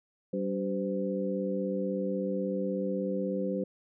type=harmonic tone with a mistuned harmonic; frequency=96.3 Hz; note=G2; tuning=30 cents flat; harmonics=2 / 3 / 4 / 5; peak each=-32 / -37 / -37 / -33 dBFS; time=0.33-3.64 s; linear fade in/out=5 ms; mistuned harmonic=5; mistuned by=+97 cents; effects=none